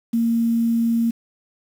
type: tone with quantisation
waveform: sine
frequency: 231 Hz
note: A#3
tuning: 16 cents flat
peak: -16 dBFS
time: 0.13-1.11 s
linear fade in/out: 10 ms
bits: 7
effects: none